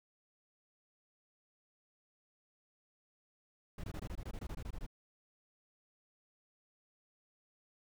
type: noise bursts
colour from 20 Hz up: brown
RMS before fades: -42 dBFS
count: 14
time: 3.78-4.865 s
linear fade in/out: 5 ms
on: 58 ms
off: 21 ms
effects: none

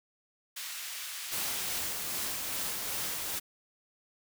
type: high-pass noise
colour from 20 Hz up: pink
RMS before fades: -40 dBFS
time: 0.56-1.79 s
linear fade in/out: 10 ms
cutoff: 2100 Hz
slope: 12 dB/octave
type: noise with tremolo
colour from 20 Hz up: white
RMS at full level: -34 dBFS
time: 1.31-3.4 s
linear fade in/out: 20 ms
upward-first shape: sine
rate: 2.5 Hz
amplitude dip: 25%
effects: none

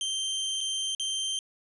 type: tone with dropouts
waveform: sawtooth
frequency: 3139 Hz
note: G7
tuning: 2 cents sharp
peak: -25 dBFS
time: 0.01-1.39 s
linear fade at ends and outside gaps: 1 ms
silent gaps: 0.607-0.611 / 0.949-0.997 s
effects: resampled to 24000 Hz

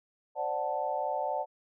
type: chord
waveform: sine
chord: D dominant seventh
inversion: third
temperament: equal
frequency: 523.3 / 587.3 / 740 / 880 Hz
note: C5 / D5 / F#5 / A5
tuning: 0 / 0 / 0 / 0 cents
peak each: -38 / -34 / -34 / -34 dBFS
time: 0.35-1.46 s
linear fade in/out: 50 ms
effects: none

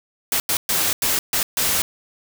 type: noise bursts at uneven times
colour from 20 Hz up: white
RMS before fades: -20 dBFS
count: 6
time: 0.32-0.4 / 0.49-0.57 / 0.69-0.93 / 1.02-1.19 / 1.33-1.43 / 1.57-1.82 s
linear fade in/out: 2 ms
effects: none

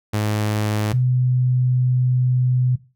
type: tone pair in turn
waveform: sawtooth / sine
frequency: 106.1 / 126.17 Hz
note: G#2 / B2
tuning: +38 / +37 cents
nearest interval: minor third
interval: 299 cents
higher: second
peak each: -15 dBFS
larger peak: neither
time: 0.13-0.93 / 0.93-2.76 s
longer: second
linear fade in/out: 10 ms
effects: noise-tail reverb RT60 0.3 s tail -17 dB re dry

